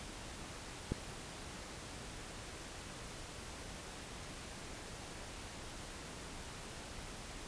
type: click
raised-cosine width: 3 ms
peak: -22 dBFS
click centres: 0.92 s
effects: pink hiss -48 dBFS RMS until 7.47 s + resampled to 22050 Hz